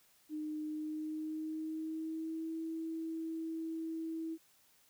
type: tone with pitch glide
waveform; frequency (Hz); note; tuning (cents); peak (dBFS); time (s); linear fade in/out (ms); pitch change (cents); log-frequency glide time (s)
sine; 306 to 324.2; D#4 to E4; -29 to -29; -37; 0.29-4.38; 50; +100; 0.66-2.57
effects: white hiss -68 dBFS RMS until 4.89 s